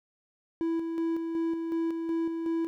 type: tone with tremolo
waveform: triangle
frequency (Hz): 330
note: E4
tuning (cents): +2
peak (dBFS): -24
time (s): 0.61-2.67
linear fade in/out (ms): 0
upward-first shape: square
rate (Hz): 2.7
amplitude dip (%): 40
effects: none